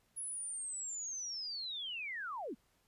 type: linear sweep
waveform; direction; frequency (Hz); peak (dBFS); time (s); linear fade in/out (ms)
sine; down; 10548 to 180.7; -39; 0.16-2.55; 20
effects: pink hiss -74 dBFS RMS until 2.87 s + resampled to 32000 Hz